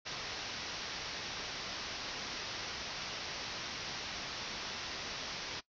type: low-pass noise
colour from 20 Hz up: white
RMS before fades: -42 dBFS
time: 0.05-5.61 s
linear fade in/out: 20 ms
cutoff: 5900 Hz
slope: 96 dB/octave
effects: noise-tail reverb RT60 0.1 s tail -18 dB re dry